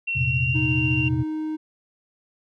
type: tone with pitch glide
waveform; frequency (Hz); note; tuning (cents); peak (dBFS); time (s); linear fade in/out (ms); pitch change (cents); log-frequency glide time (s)
sine; 2724 to 2765; F7 to F7; -44 to -18; -23; 0.07-1.09; 10; +26; 0.2-0.53
type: chord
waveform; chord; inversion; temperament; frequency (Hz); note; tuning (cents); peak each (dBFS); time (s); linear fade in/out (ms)
sine; F suspended fourth; none; equal with one note detuned; 85.07 / 116.54 / 130.81; F2 / Bb2 / C3; -45 / 0 / 0; -29 / -26 / -23; 0.15-1.24; 20
type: tone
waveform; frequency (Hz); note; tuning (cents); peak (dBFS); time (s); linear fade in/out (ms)
triangle; 311.1; D#4; 0; -23; 0.54-1.57; 20
effects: tanh soft clip ceiling -7 dBFS